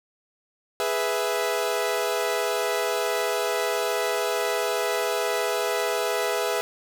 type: chord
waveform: sawtooth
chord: E major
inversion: first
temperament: equal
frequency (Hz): 415.3 / 493.9 / 659.3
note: G#4 / B4 / E5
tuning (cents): 0 / 0 / 0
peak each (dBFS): -24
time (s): 0.8-6.61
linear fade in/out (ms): 0
effects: none